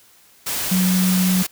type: tone in noise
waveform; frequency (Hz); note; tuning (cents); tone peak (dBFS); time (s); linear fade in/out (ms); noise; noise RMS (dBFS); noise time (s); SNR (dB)
sine; 184.4; F#3; -6; -15; 0.71-1.43; 10; white; -24; 0.46-1.47; +6
effects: white hiss -52 dBFS RMS until 1.51 s